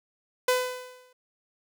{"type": "tone with exponential decay", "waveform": "sawtooth", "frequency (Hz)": 503, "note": "B4", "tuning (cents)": 32, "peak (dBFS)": -15, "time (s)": [0.48, 1.13], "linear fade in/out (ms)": 5, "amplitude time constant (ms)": 140, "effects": []}